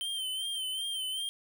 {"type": "tone with vibrato", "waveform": "square", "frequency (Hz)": 3114, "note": "G7", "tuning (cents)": -12, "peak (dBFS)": -33, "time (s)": [0.01, 1.29], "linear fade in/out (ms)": 0, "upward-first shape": "sine", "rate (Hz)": 2.6, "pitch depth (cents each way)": 52, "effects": []}